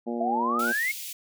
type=harmonic tone; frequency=118.4 Hz; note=A#2; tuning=27 cents sharp; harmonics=2 / 3 / 4 / 5 / 6 / 7; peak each=-30 / -34 / -36 / -38 / -40 / -41 dBFS; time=0.06-0.73 s; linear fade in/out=20 ms
type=exponential sweep; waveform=sine; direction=up; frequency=659.3 to 2217 Hz; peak=-24 dBFS; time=0.2-0.92 s; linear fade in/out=10 ms
type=high-pass noise; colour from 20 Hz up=white; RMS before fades=-37 dBFS; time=0.59-1.13 s; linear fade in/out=5 ms; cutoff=2200 Hz; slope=48 dB/octave
effects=none